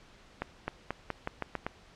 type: accelerating click train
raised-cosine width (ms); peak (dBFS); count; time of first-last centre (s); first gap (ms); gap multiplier
0.5; -17; 8; 0.42-1.665; 260; 0.87
effects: pink hiss -57 dBFS RMS until 1.95 s + low-pass 5000 Hz 12 dB/octave